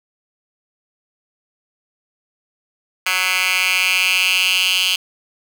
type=tone with high-pass filter sweep; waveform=10% pulse; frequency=185 Hz; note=F#3; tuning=in tune; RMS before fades=-17 dBFS; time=3.06-4.96 s; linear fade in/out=5 ms; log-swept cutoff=1900 to 3100 Hz; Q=4; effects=none